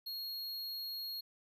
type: tone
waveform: square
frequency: 4291 Hz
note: C8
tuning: 43 cents sharp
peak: -40 dBFS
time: 0.06-1.21 s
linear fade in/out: 10 ms
effects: none